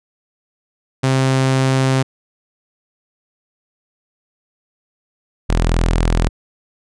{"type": "tone pair in turn", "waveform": "sawtooth", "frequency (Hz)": [132.3, 41.67], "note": ["C3", "E1"], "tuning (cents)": [20, 19], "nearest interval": "octave + minor sixth", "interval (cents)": 2001, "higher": "first", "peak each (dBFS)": -9, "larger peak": "neither", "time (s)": [[1.03, 2.03], [5.49, 6.29]], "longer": "first", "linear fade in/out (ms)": 10, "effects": ["resampled to 22050 Hz"]}